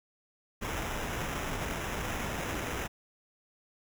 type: noise with sample-and-hold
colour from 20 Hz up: pink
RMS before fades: -35 dBFS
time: 0.61-2.88 s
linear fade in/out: 20 ms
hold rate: 4410 Hz
effects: none